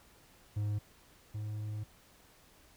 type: tone pair in turn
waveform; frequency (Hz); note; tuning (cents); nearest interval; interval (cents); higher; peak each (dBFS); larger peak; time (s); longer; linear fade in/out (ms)
triangle; 104.2 / 106.27; G#2 / G#2; +6 / +40; unison; 34; second; -29 / -34; first; 0.56-0.79 / 1.34-1.84; second; 10
effects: pink hiss -62 dBFS RMS until 2.76 s